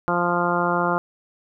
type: harmonic tone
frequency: 174.61 Hz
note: F3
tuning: in tune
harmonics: 1 / 2 / 3 / 4 / 5 / 6 / 7 / 8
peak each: -27 / -27 / -27 / -27 / -27 / -27 / -27 / -27 dBFS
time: 0.08-0.98 s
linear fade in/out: 0 ms
effects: none